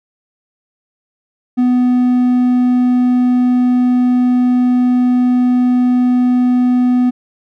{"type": "tone", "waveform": "triangle", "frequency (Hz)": 248.6, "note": "B3", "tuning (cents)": 12, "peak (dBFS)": -7, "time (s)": [1.57, 7.11], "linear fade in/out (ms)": 20, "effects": []}